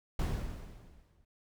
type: noise with exponential decay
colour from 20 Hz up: brown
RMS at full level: -29 dBFS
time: 0.19-1.25 s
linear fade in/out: 5 ms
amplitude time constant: 230 ms
effects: none